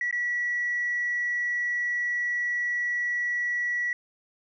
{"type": "tone with dropouts", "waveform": "sine", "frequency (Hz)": 1940, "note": "B6", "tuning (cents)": -31, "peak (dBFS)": -24, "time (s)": [0.01, 3.93], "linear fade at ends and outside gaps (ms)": 2, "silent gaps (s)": [0.111, 0.126], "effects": ["tanh soft clip ceiling -20 dBFS"]}